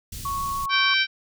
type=band-stop noise; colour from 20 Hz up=pink; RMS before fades=-35 dBFS; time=0.12-0.66 s; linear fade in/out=5 ms; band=160 to 4200 Hz; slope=12 dB/octave
type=tone with vibrato; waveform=sine; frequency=1108.7 Hz; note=C#6; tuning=in tune; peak=-25 dBFS; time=0.25-0.94 s; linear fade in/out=5 ms; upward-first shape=triangle; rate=6.7 Hz; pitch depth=8 cents each way
type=harmonic tone; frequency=776 Hz; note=G5; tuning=18 cents flat; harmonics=2 / 3 / 4 / 5 / 6 / 7; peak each=-23 / -23 / -25 / -27 / -31 / -30 dBFS; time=0.69-1.07 s; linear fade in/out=50 ms
effects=none